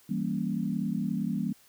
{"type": "chord", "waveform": "sine", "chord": "E diminished seventh", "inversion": "none", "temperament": "equal", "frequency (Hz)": [164.81, 196, 233.1, 277.2], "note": ["E3", "G3", "Bb3", "Db4"], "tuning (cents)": [0, 0, 0, 0], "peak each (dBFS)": [-34, -31, -32, -37], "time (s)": [0.09, 1.53], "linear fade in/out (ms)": 10, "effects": ["white hiss -60 dBFS RMS until 1.68 s"]}